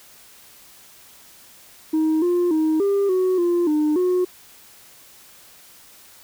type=tone with pitch steps; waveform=sine; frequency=314.8 / 352.5 / 314.1 / 399 / 370.6 / 348.1 / 302.9 / 363.1 Hz; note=D#4 / F4 / D#4 / G4 / F#4 / F4 / D#4 / F#4; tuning=+20 / +16 / +16 / +31 / +3 / -6 / -46 / -33 cents; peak=-14 dBFS; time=1.93-4.25 s; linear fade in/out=10 ms; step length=290 ms; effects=tanh soft clip ceiling -15 dBFS + white hiss -48 dBFS RMS until 6.23 s